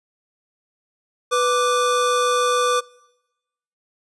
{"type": "tone pair together", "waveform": "square", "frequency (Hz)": [493.9, 1174.7], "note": ["B4", "D6"], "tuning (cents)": [0, 0], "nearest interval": "octave + minor third", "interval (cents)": 1500, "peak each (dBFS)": -20, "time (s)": [1.31, 2.81], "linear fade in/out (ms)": 20, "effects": ["noise-tail reverb RT60 1.0 s tail -24 dB re dry", "resampled to 24000 Hz"]}